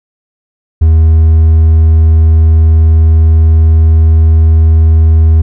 triangle tone with hard clipping, 80.1 Hz, E2, 49 cents flat, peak -3 dBFS, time 0.81-5.42 s, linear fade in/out 10 ms, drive 5 dB, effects none

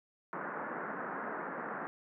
white band-pass noise, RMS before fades -40 dBFS, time 0.33-1.87 s, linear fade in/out 0 ms, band 160 to 1700 Hz, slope 48 dB/octave, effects none

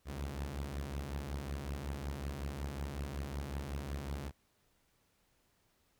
sawtooth beating tone pair, 66.1 / 71.5 Hz, C2 / D2, +18 / -46 cents, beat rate 5.4 Hz, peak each -39 / -36 dBFS, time 0.05-4.32 s, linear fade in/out 50 ms, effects pink hiss -74 dBFS RMS until 5.99 s

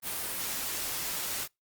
white noise, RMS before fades -34 dBFS, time 0.02-1.48 s, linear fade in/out 50 ms, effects noise-tail reverb RT60 0.2 s tail -25 dB re dry + Opus 32 kbps

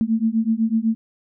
sine beating tone pair, 220 / 228 Hz, A3 / A#3, 0 / -38 cents, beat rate 8 Hz, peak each -20 dBFS, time 0.01-0.95 s, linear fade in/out 0 ms, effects none

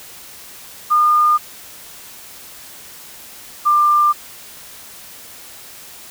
sine tone pair in turn, 1214 / 1192.5 Hz, D#6 / D6, -43 / +26 cents, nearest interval unison, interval 31 cents, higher first, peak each -10 dBFS, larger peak neither, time 0.9-1.38 / 3.65-4.13 s, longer neither, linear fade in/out 20 ms, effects white hiss -38 dBFS RMS until 6.1 s

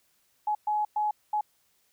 sine tone bursts at uneven times, 844 Hz, G#5, 28 cents sharp, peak -24 dBFS, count 4, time 0.47-0.55 / 0.67-0.85 / 0.96-1.11 / 1.33-1.41 s, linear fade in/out 5 ms, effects white hiss -69 dBFS RMS until 1.92 s

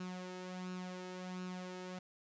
sawtooth tone with flanger, 182.8 Hz, F#3, 21 cents flat, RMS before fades -45 dBFS, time 0-1.99 s, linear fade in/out 5 ms, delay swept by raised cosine 0.73 to 2.33 ms, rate 1.4 Hz, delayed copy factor +0.55, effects resampled to 16000 Hz

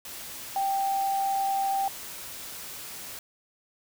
sine tone in noise, 784 Hz, G5, in tune, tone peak -24 dBFS, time 0.56-1.88 s, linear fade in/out 2 ms, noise white, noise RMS -40 dBFS, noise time 0.05-3.19 s, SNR +13 dB, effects none

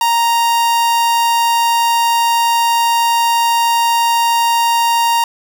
45% pulse tone, 932.3 Hz, A#5, in tune, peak -11 dBFS, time 0.01-5.24 s, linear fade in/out 2 ms, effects none

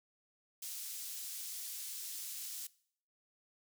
pink high-pass noise, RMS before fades -44 dBFS, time 0.62-2.67 s, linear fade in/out 5 ms, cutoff 5900 Hz, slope 12 dB/octave, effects noise-tail reverb RT60 0.6 s tail -21 dB re dry

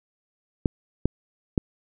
clicks, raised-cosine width 3 ms, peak -7 dBFS, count 3, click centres 0.658 / 1.056 / 1.578 s, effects none

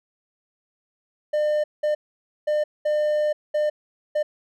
triangle tone bursts at uneven times, 602 Hz, D5, 43 cents sharp, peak -17 dBFS, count 6, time 1.33-1.64 / 1.83-1.95 / 2.47-2.64 / 2.85-3.33 / 3.54-3.7 / 4.15-4.23 s, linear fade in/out 10 ms, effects none

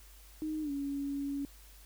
sine tone with pitch glide, 310 to 281 Hz, D#4 to C#4, -6 to +24 cents, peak -33 dBFS, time 0.42-1.45 s, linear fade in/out 0 ms, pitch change -170 cents, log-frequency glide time 0.62-0.71 s, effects added 50 Hz sine -54 dBFS peak until 1.85 s + white hiss -59 dBFS RMS until 1.85 s

